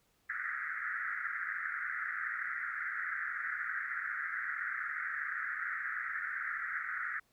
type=band-pass noise; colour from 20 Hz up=white; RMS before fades=-38 dBFS; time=0.29-7.2 s; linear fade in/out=10 ms; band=1300 to 2000 Hz; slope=96 dB/octave; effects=pink hiss -73 dBFS RMS until 7.32 s